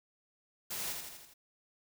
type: noise with echo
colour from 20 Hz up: white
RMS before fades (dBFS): -39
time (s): 0.7-0.93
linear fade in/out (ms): 10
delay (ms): 82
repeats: 5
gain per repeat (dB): -4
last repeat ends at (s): 1.34
effects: none